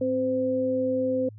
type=tone pair together; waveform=sine; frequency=261.6 / 513.6 Hz; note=C4 / C5; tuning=0 / -32 cents; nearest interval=octave; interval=1168 cents; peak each=-27 / -24 dBFS; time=0.01-1.29 s; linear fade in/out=5 ms; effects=added 106 Hz sine -42 dBFS peak until 1.38 s